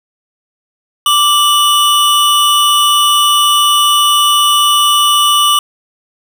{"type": "tone pair together", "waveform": "square", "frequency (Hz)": [1174.7, 2960], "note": ["D6", "F#7"], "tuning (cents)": [0, 0], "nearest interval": "octave + major third", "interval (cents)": 1600, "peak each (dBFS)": -11, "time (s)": [1.06, 5.59], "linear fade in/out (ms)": 2, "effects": []}